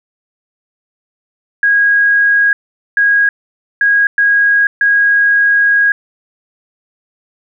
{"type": "tone bursts at uneven times", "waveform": "sine", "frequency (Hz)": 1643, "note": "G#6", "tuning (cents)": -19, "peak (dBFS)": -7, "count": 5, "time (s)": [[1.63, 2.53], [2.97, 3.29], [3.81, 4.07], [4.18, 4.67], [4.81, 5.92]], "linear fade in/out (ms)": 2, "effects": []}